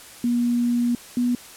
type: tone pair in turn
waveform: sine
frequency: 240 / 244.1 Hz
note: B3 / B3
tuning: -49 / -20 cents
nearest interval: unison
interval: 29 cents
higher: second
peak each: -18 / -18 dBFS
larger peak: neither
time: 0.24-0.95 / 1.17-1.35 s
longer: first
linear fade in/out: 2 ms
effects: white hiss -43 dBFS RMS until 1.56 s + low-pass 12000 Hz 12 dB/octave